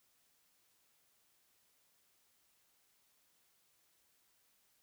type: silence
effects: white hiss -74 dBFS RMS until 4.82 s